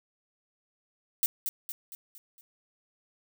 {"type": "noise with echo", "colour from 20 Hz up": "violet", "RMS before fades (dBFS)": -25, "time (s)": [1.23, 1.26], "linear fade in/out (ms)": 0, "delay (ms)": 230, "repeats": 5, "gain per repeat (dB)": -6, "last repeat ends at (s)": 2.41, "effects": []}